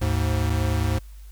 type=tone pair together; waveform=square; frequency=75.58 / 105.2 Hz; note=D#2 / G#2; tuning=-50 / +23 cents; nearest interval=tritone; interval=573 cents; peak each=-24 / -24 dBFS; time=0.01-0.99 s; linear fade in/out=10 ms; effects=added 50 Hz sine -39 dBFS peak until 1.31 s + white hiss -57 dBFS RMS until 1.31 s